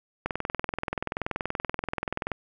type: click train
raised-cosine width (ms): 0.5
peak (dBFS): -13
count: 44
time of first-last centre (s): 0.26-2.317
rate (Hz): 20.9
effects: none